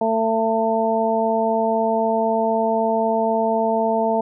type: harmonic tone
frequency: 223.9 Hz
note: A3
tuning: 30 cents sharp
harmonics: 1 / 2 / 3 / 4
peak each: -24 / -23 / -20 / -23 dBFS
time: 0.01-4.21 s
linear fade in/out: 5 ms
effects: none